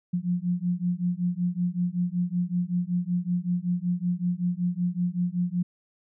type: beating tone pair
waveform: sine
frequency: 174.61 / 179.91 Hz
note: F3 / F#3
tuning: 0 / -48 cents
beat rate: 5.3 Hz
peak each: -27 / -27 dBFS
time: 0.13-5.63 s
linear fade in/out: 10 ms
effects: none